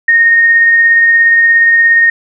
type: tone with tremolo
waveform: sine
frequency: 1850 Hz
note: A#6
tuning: 14 cents flat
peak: -3 dBFS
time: 0.08-2.1 s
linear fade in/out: 5 ms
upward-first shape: triangle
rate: 17 Hz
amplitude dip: 25%
effects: none